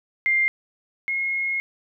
sine tone pair in turn, 2100 / 2158 Hz, C7 / C#7, +6 / -47 cents, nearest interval unison, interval 47 cents, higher second, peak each -17 / -22 dBFS, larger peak first, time 0.26-0.48 / 1.08-1.6 s, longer second, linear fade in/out 0 ms, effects none

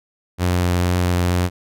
sawtooth tone with vibrato, 89 Hz, F2, 33 cents sharp, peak -12 dBFS, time 0.38-1.5 s, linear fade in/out 50 ms, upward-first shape sine, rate 2.1 Hz, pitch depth 10 cents each way, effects none

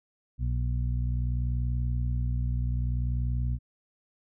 harmonic tone, 60.6 Hz, B1, 32 cents flat, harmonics 1 / 2 / 3 / 4, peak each -27 / -30 / -45 / -43 dBFS, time 0.38-3.59 s, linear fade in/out 50 ms, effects none

